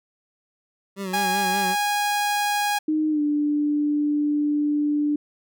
25% pulse tone with vibrato, 191.1 Hz, G3, 44 cents flat, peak -24 dBFS, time 0.96-1.76 s, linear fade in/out 50 ms, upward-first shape sine, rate 5.2 Hz, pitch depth 66 cents each way
sawtooth tone, 824 Hz, G#5, 14 cents flat, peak -17 dBFS, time 1.13-2.79 s, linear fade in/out 10 ms
sine tone with pitch glide, 309.1 to 295.1 Hz, D#4 to D4, -11 to +8 cents, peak -19 dBFS, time 2.88-5.16 s, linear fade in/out 5 ms, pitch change -81 cents, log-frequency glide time 3.1-3.21 s
effects none

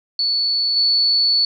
sine tone with level steps, 4443 Hz, C#8, 3 cents sharp, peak -16 / -13 dBFS, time 0.19-1.45 s, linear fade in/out 2 ms, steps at 0.76 s, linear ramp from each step 10 ms, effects none

